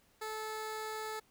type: tone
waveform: 15% pulse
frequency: 434.8 Hz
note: A4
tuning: 21 cents flat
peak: -32 dBFS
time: 0.21-1.2 s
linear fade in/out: 10 ms
effects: pink hiss -69 dBFS RMS until 1.3 s